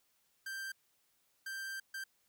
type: tone bursts at uneven times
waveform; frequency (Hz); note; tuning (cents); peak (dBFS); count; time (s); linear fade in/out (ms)
45% pulse; 1573; G6; +6; -40; 3; 0.46-0.72 / 1.46-1.8 / 1.94-2.04; 5
effects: white hiss -75 dBFS RMS until 2.28 s